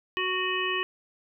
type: harmonic tone with a mistuned harmonic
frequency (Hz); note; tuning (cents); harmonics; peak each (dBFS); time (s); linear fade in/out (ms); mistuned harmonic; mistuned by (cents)
370; F#4; 0; 1 / 3 / 5 / 7 / 8; -32 / -32 / -32 / -32 / -32; 0.17-0.83; 0; 7; -35
effects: none